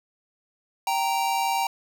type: tone pair together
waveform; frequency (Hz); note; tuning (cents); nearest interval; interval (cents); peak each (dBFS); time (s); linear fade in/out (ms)
square; 780.2 / 930; G5 / A#5; -8 / -4; minor third; 304; -26; 0.87-1.67; 2
effects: none